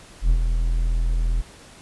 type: tone with ADSR envelope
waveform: triangle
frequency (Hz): 41.29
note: E1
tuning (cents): +4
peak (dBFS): -10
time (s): 0.21-1.42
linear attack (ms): 89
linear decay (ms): 77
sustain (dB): -6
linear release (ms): 18
effects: pink hiss -46 dBFS RMS until 1.81 s + resampled to 24000 Hz